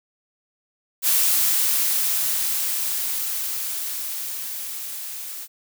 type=noise with level ramp; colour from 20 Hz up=blue; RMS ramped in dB=-18 to -34 dBFS; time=1.02-5.48 s; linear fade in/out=50 ms; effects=none